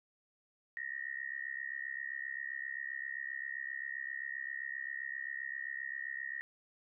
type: tone with amplitude modulation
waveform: sine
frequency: 1865 Hz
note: A#6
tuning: in tune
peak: -34 dBFS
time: 0.77-6.41 s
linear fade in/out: 0 ms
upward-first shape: sine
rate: 67.6 Hz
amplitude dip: 100%
effects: none